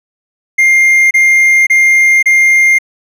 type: tone bursts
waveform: triangle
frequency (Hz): 2112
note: C7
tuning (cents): +16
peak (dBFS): -3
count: 4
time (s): 0.58-2.787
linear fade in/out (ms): 10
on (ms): 530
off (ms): 29
effects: none